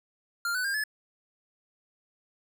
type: tone with pitch steps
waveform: square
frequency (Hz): 1396.9 / 1497.2 / 1604.6 / 1719.8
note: F6 / F#6 / G6 / A6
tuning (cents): 0 / +20 / +40 / -40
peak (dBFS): -28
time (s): 0.45-0.838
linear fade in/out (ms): 2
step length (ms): 97
effects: none